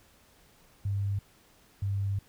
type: tone pair in turn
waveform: sine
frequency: 99.7 / 99.07 Hz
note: G2 / G2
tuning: +30 / +19 cents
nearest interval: unison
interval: 11 cents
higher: first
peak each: -27 dBFS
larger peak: neither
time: 0.85-1.19 / 1.82-2.19 s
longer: second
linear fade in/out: 5 ms
effects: pink hiss -61 dBFS RMS until 2.28 s